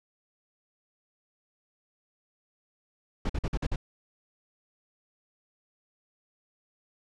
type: noise bursts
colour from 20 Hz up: brown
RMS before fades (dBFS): -28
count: 6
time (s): 3.25-3.76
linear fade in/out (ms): 5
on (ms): 45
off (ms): 48
effects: low-pass 6000 Hz 12 dB/octave